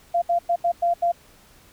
sine tone bursts at uneven times, 690 Hz, F5, 21 cents flat, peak -17 dBFS, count 6, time 0.14-0.22 / 0.29-0.39 / 0.49-0.56 / 0.64-0.72 / 0.82-0.94 / 1.02-1.12 s, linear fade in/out 10 ms, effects pink hiss -53 dBFS RMS until 1.72 s

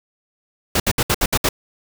pink noise bursts, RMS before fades -17 dBFS, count 7, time 0.75-1.49 s, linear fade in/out 5 ms, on 50 ms, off 65 ms, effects none

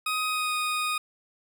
20% pulse tone with pitch glide, 1255 to 1239.9 Hz, D#6 to D#6, +15 to -6 cents, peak -21 dBFS, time 0.06-0.98 s, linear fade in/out 5 ms, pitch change -21 cents, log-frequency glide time 0.3-0.54 s, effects none

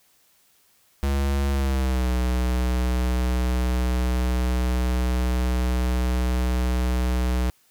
square tone with pitch glide, 69.3 to 62.1 Hz, C#2 to B1, 0 to +10 cents, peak -21 dBFS, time 1.03-7.5 s, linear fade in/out 0 ms, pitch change -190 cents, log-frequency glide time 1.5-2.1 s, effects white hiss -61 dBFS RMS until 7.7 s

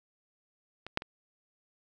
clicks, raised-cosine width 0.3 ms, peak -25 / -11 / -25 dBFS, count 3, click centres 0.866 / 0.974 / 1.021 s, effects none

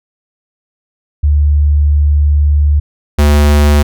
sine / square tone pair in turn, 73.42 / 73.42 Hz, D2 / D2, 0 / 0 cents, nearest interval unison, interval 0 cents, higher neither, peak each -6 dBFS, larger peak neither, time 1.23-2.8 / 3.18-3.83 s, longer first, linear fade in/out 10 ms, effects none

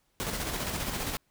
pink noise with tremolo, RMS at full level -32 dBFS, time 0.2-1.17 s, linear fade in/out 0 ms, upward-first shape square, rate 15 Hz, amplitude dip 35%, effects pink hiss -72 dBFS RMS until 1.3 s

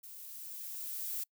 violet noise with level ramp, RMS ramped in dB -50 to -37 dBFS, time 0.03-1.24 s, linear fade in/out 10 ms, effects noise-tail reverb RT60 0.1 s tail -26 dB re dry

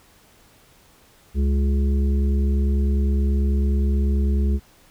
harmonic tone, 69.3 Hz, C#2, in tune, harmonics 1 / 3 / 5 / 6, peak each -17 / -26 / -34 / -36 dBFS, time 1.34-4.6 s, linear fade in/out 50 ms, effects pink hiss -54 dBFS RMS until 4.9 s

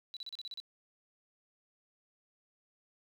sine tone bursts, 3951 Hz, B7, in tune, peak -40 dBFS, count 8, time 0.14-0.601 s, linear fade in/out 0 ms, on 27 ms, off 35 ms, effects 11-bit

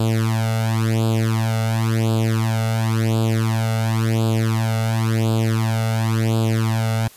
sawtooth tone with flanger, 112.1 Hz, A2, 33 cents sharp, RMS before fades -19 dBFS, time 0-7.08 s, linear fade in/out 5 ms, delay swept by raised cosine 0.25 to 1.45 ms, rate 0.94 Hz, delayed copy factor +1, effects white hiss -46 dBFS RMS until 7.16 s + resampled to 32000 Hz

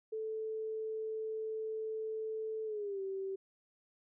sine tone with pitch glide, 438.6 to 386.3 Hz, A4 to G4, -6 to -25 cents, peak -36 dBFS, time 0.12-3.36 s, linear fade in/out 10 ms, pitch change -219 cents, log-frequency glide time 2.65-3.01 s, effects none

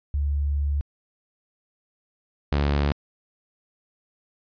sine / sawtooth tone pair in turn, 71.7 / 71.7 Hz, D2 / D2, -41 / -41 cents, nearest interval unison, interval 0 cents, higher neither, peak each -21 / -16 dBFS, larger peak second, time 0.14-0.81 / 2.52-2.92 s, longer first, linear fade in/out 0 ms, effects resampled to 11025 Hz

